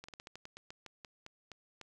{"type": "slowing click train", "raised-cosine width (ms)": 0.2, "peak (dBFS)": -30, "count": 14, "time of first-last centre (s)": [0.04, 1.813], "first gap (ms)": 45, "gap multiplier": 1.17, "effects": []}